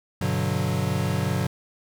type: chord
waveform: square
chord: G major seventh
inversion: none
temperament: equal with one note detuned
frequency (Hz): 98 / 123.47 / 145.99 / 185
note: G2 / B2 / D3 / F#3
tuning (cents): 0 / 0 / -10 / 0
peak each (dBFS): -29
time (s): 0.21-1.47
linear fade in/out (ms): 5
effects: none